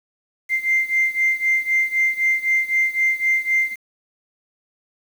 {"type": "beating tone pair", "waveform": "sine", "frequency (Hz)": [2089, 2092.9], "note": ["C7", "C7"], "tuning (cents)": [-3, 0], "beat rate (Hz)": 3.9, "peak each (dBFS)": [-18, -20], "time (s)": [0.49, 3.76], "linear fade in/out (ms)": 50, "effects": ["tanh soft clip ceiling -10 dBFS", "7-bit"]}